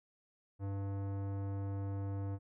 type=tone with tanh clipping; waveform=sine; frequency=98.7 Hz; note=G2; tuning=12 cents sharp; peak=-38 dBFS; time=0.59-2.39 s; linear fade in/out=50 ms; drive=18 dB; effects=none